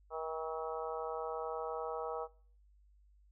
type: harmonic tone with a mistuned harmonic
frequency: 159.5 Hz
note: D#3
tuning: 43 cents sharp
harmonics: 3 / 4 / 5 / 6 / 7 / 8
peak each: -41 / -44 / -44 / -47 / -47 / -46 dBFS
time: 0.1-2.28 s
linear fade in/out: 50 ms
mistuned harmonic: 8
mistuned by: +23 cents
effects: noise-tail reverb RT60 0.5 s tail -21 dB re dry + added 50 Hz sine -62 dBFS peak until 3.31 s